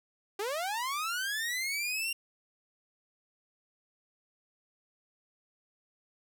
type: linear sweep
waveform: sawtooth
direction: up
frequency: 382.2 to 2794 Hz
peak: -28 dBFS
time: 0.39-2.13 s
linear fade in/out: 5 ms
effects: none